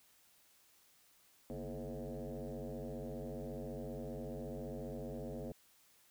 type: tone with frequency modulation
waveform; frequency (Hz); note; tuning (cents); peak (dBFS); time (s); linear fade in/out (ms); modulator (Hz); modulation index
sine; 146.83; D3; 0; -40; 1.5-5.52; 0; 94.7; 5
effects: tanh soft clip ceiling -36 dBFS + white hiss -68 dBFS RMS until 6.1 s